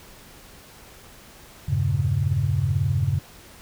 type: chord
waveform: sine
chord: E diminished seventh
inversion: none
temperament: equal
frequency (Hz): 82.41 / 98 / 116.54 / 138.59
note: E2 / G2 / Bb2 / Db3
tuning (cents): 0 / 0 / 0 / 0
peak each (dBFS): -29 / -23 / -27 / -23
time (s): 1.68-3.19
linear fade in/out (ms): 10
effects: tanh soft clip ceiling -9 dBFS + pink hiss -47 dBFS RMS until 3.61 s